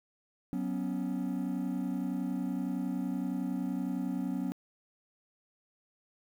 triangle chord, F# suspended fourth, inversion none, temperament just, 185 / 246.7 / 277.5 Hz, F#3 / B3 / C#4, 0 / -2 / +2 cents, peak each -33 dBFS, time 0.53-4.52 s, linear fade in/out 0 ms, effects tanh soft clip ceiling -22 dBFS + 10-bit

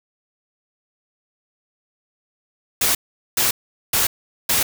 white noise bursts, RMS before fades -18 dBFS, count 4, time 2.81-4.63 s, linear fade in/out 5 ms, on 140 ms, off 420 ms, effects none

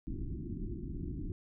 pink low-pass noise, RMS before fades -39 dBFS, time 0.07-1.32 s, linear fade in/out 0 ms, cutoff 370 Hz, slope 96 dB/octave, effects none

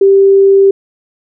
sine tone, 392 Hz, G4, in tune, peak -3 dBFS, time 0.01-0.71 s, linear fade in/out 5 ms, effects none

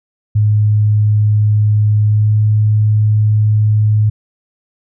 sine tone with pitch glide, 105.7 to 106.74 Hz, G#2 to G#2, +31 to +48 cents, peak -8 dBFS, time 0.35-4.1 s, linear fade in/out 10 ms, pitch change +17 cents, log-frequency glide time 2.04-2.36 s, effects none

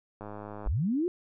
click train, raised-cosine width 1 ms, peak -27 dBFS, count 49, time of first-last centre 0.21-0.672 s, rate 104 Hz
sine linear sweep, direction up, 32.42 to 370 Hz, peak -25 dBFS, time 0.66-1.08 s, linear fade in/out 0 ms
effects none

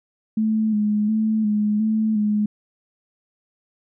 sine tone with vibrato, 214.1 Hz, A3, 47 cents flat, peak -17 dBFS, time 0.37-2.46 s, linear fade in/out 5 ms, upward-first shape square, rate 1.4 Hz, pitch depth 34 cents each way, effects none

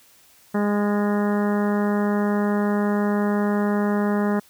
harmonic tone with a mistuned harmonic, 205.7 Hz, G#3, 16 cents flat, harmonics 1 / 2 / 3 / 4 / 5 / 6 / 7 / 8 / 9, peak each -20 / -26 / -30 / -32 / -34 / -36 / -37 / -38 / -39 dBFS, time 0.54-4.4 s, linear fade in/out 10 ms, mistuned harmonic 8, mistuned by +22 cents, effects white hiss -54 dBFS RMS until 4.49 s

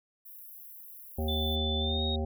white high-pass noise, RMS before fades -48 dBFS, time 0.25-1.56 s, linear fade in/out 10 ms, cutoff 11000 Hz, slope 96 dB/octave
harmonic tone, 77.8 Hz, D#2, in tune, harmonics 1 / 3 / 5 / 7 / 9 / 10, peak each -30 / -36 / -38 / -40 / -45 / -43 dBFS, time 1.18-2.25 s, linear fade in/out 5 ms
sine tone with pitch glide, 3520 to 3751 Hz, A7 to A#7, 0 to +10 cents, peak -32 dBFS, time 1.28-2.16 s, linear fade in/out 5 ms, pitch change +110 cents, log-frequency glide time 1.79-2.03 s
effects none

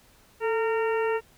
harmonic tone with a mistuned harmonic, 459.1 Hz, A#4, 26 cents flat, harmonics 1 / 2 / 3 / 4 / 5 / 6, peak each -24 / -31 / -35 / -36 / -42 / -39 dBFS, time 0.4-1.21 s, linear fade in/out 50 ms, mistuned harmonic 1, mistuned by -60 cents, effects pink hiss -58 dBFS RMS until 1.37 s

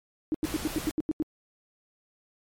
sine tone bursts, 311.1 Hz, D#4, in tune, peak -23 dBFS, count 9, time 0.32-1.224 s, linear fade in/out 0 ms, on 24 ms, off 86 ms
pink noise, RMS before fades -37 dBFS, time 0.44-0.91 s, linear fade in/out 0 ms
effects MP3 64 kbps

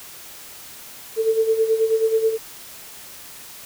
sine tone with tremolo, 445.1 Hz, A4, 20 cents sharp, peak -13 dBFS, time 1.16-2.38 s, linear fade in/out 50 ms, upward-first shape sine, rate 9.3 Hz, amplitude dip 70%, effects white hiss -40 dBFS RMS until 3.65 s

